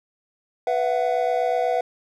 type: chord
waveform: triangle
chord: B suspended fourth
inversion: none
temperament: equal with one note detuned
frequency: 493.9 / 671.9 / 740 Hz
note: B4 / E5 / F#5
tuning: 0 / +33 / 0 cents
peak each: -22 dBFS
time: 0.67-1.81 s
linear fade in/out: 2 ms
effects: none